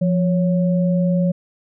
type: tone pair together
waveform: sine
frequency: 174.61 / 555.3 Hz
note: F3 / C#5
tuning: 0 / +3 cents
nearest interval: octave + minor sixth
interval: 2003 cents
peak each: -15 / -23 dBFS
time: 0.01-1.32 s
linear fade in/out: 10 ms
effects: none